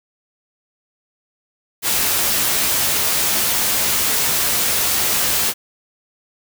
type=noise with comb filter; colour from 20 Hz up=white; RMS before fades=-18 dBFS; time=1.82-5.54 s; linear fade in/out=50 ms; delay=14 ms; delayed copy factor=+0.5; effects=none